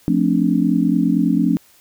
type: chord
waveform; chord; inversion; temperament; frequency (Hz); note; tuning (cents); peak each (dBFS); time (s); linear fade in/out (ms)
sine; D minor seventh; first; just; 176.2 / 220.2 / 264.3 / 293.7; F3 / A3 / C4 / D4; +16 / +2 / +18 / 0; -19; 0.08-1.57; 0
effects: white hiss -52 dBFS RMS until 1.8 s